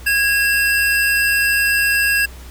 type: tone pair together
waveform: square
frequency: 1646 / 2698 Hz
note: G#6 / E7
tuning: -16 / +40 cents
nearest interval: major sixth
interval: 856 cents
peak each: -16 / -19 dBFS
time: 0.06-2.26 s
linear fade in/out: 10 ms
effects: added 62 Hz sine -34 dBFS peak until 2.5 s + pink hiss -42 dBFS RMS until 2.5 s